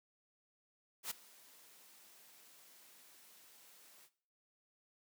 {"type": "noise with ADSR envelope", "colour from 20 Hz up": "white", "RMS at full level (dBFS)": -39, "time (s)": [1.03, 4.1], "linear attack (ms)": 79, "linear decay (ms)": 8, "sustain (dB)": -23, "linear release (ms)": 59, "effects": ["noise-tail reverb RT60 0.5 s tail -17 dB re dry", "high-pass 200 Hz 12 dB/octave"]}